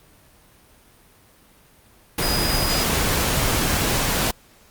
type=tone in noise; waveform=sine; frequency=4948 Hz; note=D#8; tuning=10 cents flat; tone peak=-25 dBFS; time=2.22-2.84 s; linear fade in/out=5 ms; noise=pink; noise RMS=-21 dBFS; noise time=2.18-4.31 s; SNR=-7 dB; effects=pink hiss -53 dBFS RMS until 4.7 s + Opus 32 kbps